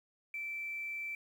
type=tone with quantisation; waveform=sine; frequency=2331 Hz; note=D7; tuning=14 cents flat; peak=-37 dBFS; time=0.34-1.15 s; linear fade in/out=2 ms; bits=10; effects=none